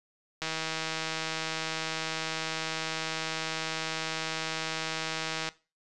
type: click train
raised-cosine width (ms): 0.2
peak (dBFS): -15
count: 812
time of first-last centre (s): 0.42-5.489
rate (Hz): 160
effects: noise-tail reverb RT60 0.3 s tail -18 dB re dry + resampled to 24000 Hz